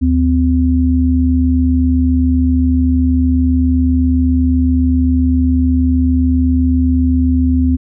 sine tone pair together, 76.32 / 256.7 Hz, D#2 / C4, -33 / -33 cents, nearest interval octave + major sixth, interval 2100 cents, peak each -12 dBFS, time 0.01-7.77 s, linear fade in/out 20 ms, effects none

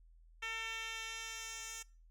10% pulse tone with band-pass filter sweep, 449.6 Hz, A4, 37 cents sharp, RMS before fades -44 dBFS, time 0.42-1.83 s, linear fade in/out 10 ms, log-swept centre 2600 to 7100 Hz, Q 1.3, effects noise-tail reverb RT60 0.4 s tail -23 dB re dry + added 41 Hz sine -59 dBFS peak until 2.1 s

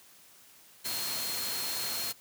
sine tone in noise, 4245 Hz, C8, 24 cents sharp, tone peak -37 dBFS, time 0.84-2.13 s, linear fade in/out 20 ms, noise white, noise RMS -35 dBFS, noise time 0.84-2.13 s, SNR -5 dB, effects white hiss -57 dBFS RMS until 2.2 s + high-pass 80 Hz 12 dB/octave

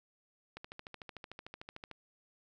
click train, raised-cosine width 0.3 ms, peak -29 dBFS, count 19, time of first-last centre 0.57-1.913 s, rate 13.4 Hz, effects none

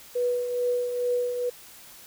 sine tone with tremolo, 490 Hz, B4, 14 cents flat, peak -21 dBFS, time 0.15-1.5 s, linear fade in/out 10 ms, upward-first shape triangle, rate 2.3 Hz, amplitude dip 55%, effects white hiss -48 dBFS RMS until 2.06 s

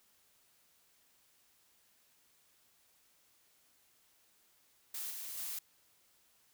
blue noise with level steps, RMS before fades -41 / -44 / -41 dBFS, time 4.94-5.59 s, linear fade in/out 5 ms, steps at 5.1 / 5.37 s, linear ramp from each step 10 ms, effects white hiss -70 dBFS RMS until 6.53 s

